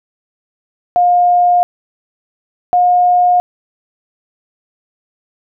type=tone pair in turn; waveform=sine; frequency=710 / 715.8 Hz; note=F5 / F5; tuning=+28 / +42 cents; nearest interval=unison; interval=14 cents; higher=second; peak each=-7 dBFS; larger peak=neither; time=0.96-1.63 / 2.73-3.4 s; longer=neither; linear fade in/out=0 ms; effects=none